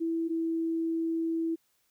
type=tone pair in turn; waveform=sine; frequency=329.6 / 328.2 Hz; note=E4 / E4; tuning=0 / -8 cents; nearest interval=unison; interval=8 cents; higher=first; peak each=-27 dBFS; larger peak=neither; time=0-0.29 / 0.29-1.56 s; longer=second; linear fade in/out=20 ms; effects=white hiss -72 dBFS RMS until 1.9 s